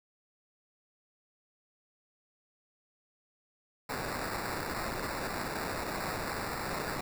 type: noise with sample-and-hold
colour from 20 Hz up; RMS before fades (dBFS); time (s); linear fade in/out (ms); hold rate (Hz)
white; -36; 3.89-7.01; 5; 3150
effects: none